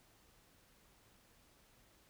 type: silence
effects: pink hiss -68 dBFS RMS until 2.09 s